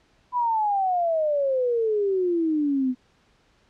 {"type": "exponential sweep", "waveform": "sine", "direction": "down", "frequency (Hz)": [1003, 248.6], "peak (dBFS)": -20, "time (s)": [0.32, 2.95], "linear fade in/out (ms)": 50, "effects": ["pink hiss -62 dBFS RMS until 3.69 s", "low-pass 5000 Hz 12 dB/octave"]}